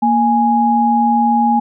sine tone pair together, 233.1 / 830.7 Hz, A#3 / G#5, 0 / 0 cents, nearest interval octave + minor seventh, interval 2200 cents, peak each -14 / -12 dBFS, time 0.02-1.6 s, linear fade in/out 10 ms, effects none

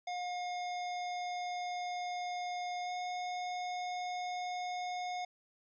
square tone with pitch glide, 716 to 722.2 Hz, F5 to F#5, +43 to -42 cents, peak -37 dBFS, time 0.07-5.25 s, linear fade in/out 5 ms, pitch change +15 cents, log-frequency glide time 2.83-2.9 s, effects resampled to 16000 Hz

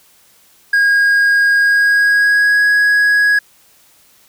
triangle tone with pitch glide, 1633 to 1663.5 Hz, G#6 to G#6, -30 to +2 cents, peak -7 dBFS, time 0.73-3.39 s, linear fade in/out 5 ms, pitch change +32 cents, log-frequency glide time 1.58-2.64 s, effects white hiss -50 dBFS RMS until 4.28 s

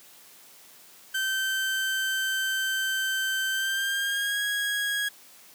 30% pulse tone with pitch glide, 1549 to 1650.6 Hz, G6 to G#6, -21 to -11 cents, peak -23 dBFS, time 1.14-5.09 s, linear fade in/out 10 ms, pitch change +110 cents, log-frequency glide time 3.51-4.41 s, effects white hiss -52 dBFS RMS until 5.54 s + high-pass 150 Hz 12 dB/octave

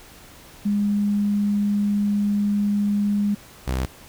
sine / sawtooth tone pair in turn, 204.8 / 64.51 Hz, G#3 / C2, -24 / -24 cents, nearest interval octave + minor sixth, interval 2000 cents, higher first, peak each -18 dBFS, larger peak neither, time 0.65-3.35 / 3.67-3.86 s, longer first, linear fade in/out 10 ms, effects pink hiss -46 dBFS RMS until 4.08 s

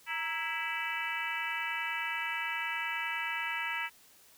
harmonic tone with a mistuned harmonic, 329.6 Hz, E4, in tune, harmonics 3 / 4 / 5 / 6 / 7 / 8 / 9, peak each -40 / -42 / -40 / -38 / -39 / -40 / -44 dBFS, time 0.06-3.9 s, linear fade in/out 50 ms, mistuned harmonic 3, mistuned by -95 cents, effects white hiss -60 dBFS RMS until 4.37 s

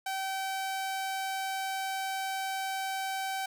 sawtooth tone, 770 Hz, G5, 31 cents flat, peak -28 dBFS, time 0.06-3.46 s, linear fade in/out 5 ms, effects none

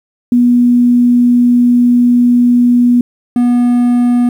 sine / triangle tone pair in turn, 243.1 / 243.1 Hz, B3 / B3, -27 / -27 cents, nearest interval unison, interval 0 cents, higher neither, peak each -5 dBFS, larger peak neither, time 0.32-3.01 / 3.36-4.29 s, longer first, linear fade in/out 2 ms, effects 7-bit

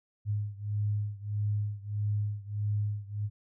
sine beating tone pair, 103.4 / 105 Hz, G#2 / G#2, -7 / +19 cents, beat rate 1.6 Hz, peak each -31 / -33 dBFS, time 0.25-3.3 s, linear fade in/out 50 ms, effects none

